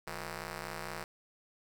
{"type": "ring-modulated tone", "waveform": "5% pulse", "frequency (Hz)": 163.1, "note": "E3", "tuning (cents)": -18, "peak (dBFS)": -25, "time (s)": [0.07, 1.04], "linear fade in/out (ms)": 2, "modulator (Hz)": 294, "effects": []}